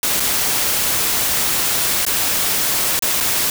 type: noise with dropouts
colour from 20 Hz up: white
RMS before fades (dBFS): -18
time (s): 0.03-3.5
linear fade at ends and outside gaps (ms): 1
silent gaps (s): 0.198-0.203 / 2.051-2.065 / 2.992-3.023 / 3.203-3.207
effects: none